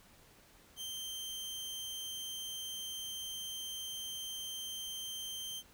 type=tone; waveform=sawtooth; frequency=3136 Hz; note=G7; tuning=in tune; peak=-37 dBFS; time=0.76-5.63 s; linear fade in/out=50 ms; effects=pink hiss -62 dBFS RMS until 5.73 s